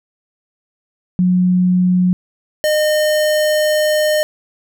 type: tone pair in turn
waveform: sine / square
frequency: 181.4 / 610.2 Hz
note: F#3 / D#5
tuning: -34 / -34 cents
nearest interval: octave + major sixth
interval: 2100 cents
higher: second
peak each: -10 / -13 dBFS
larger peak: first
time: 1.19-2.13 / 2.64-4.23 s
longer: second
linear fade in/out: 0 ms
effects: none